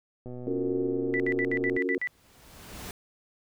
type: click train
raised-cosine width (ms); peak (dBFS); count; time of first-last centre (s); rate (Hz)
2; -28; 188; 0.26-1.768; 124
type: chord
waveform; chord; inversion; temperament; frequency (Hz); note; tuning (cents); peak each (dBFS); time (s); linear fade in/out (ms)
sine; Gb major seventh; second; equal with one note detuned; 277.2 / 349.2 / 370 / 458.7; Db4 / F4 / Gb4 / Bb4; 0 / 0 / 0 / -28; -31 / -36 / -30 / -32; 0.47-1.98; 2
type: tone bursts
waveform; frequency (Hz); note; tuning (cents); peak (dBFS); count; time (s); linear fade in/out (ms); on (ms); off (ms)
sine; 1975.5; B6; 0; -27; 8; 1.14-2.073; 0; 58; 67
type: noise with exponential growth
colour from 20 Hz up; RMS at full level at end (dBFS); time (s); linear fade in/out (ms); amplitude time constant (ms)
pink; -38; 1.71-2.91; 1; 260
effects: none